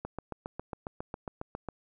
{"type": "click train", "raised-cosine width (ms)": 1, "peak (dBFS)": -22, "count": 13, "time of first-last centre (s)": [0.05, 1.687], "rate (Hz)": 7.33, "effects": []}